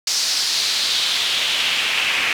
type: noise with band-pass filter sweep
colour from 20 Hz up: pink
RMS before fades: -20 dBFS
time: 0.07-2.33 s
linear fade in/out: 2 ms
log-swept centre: 5300 to 2400 Hz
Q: 2.7
effects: none